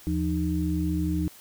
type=tone cluster; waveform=sine; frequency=79.1 / 172.2 / 307.6 Hz; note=D#2 / F3 / D#4; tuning=+29 / -24 / -20 cents; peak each=-28 dBFS; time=0.07-1.28 s; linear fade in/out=0 ms; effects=white hiss -50 dBFS RMS until 1.4 s